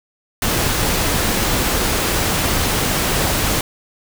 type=noise; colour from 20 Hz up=pink; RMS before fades=-18 dBFS; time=0.42-3.61 s; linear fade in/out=2 ms; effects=none